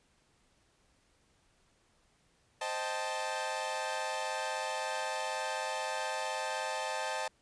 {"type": "chord", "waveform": "sawtooth", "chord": "A half-diminished seventh", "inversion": "first", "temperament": "equal", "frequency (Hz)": [523.3, 622.3, 784, 880], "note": ["C5", "Eb5", "G5", "A5"], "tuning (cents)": [0, 0, 0, 0], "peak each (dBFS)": [-37, -36, -38, -33], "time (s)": [2.61, 7.28], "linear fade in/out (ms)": 5, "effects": ["pink hiss -70 dBFS RMS until 7.41 s", "resampled to 22050 Hz"]}